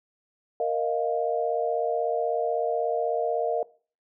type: chord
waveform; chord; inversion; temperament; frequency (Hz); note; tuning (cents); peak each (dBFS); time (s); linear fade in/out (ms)
sine; Bb suspended fourth; none; equal; 466.2 / 622.3 / 698.5; Bb4 / Eb5 / F5; 0 / 0 / 0; -27 / -28 / -28; 0.6-3.63; 2
effects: noise-tail reverb RT60 0.4 s tail -21 dB re dry